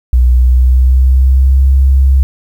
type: tone with pitch glide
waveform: sine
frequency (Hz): 61.74 to 66.94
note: B1 to C2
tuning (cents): 0 to +40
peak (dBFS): -4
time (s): 0.13-2.23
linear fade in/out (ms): 0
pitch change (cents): +140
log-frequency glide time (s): 0.31-1.65
effects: 7-bit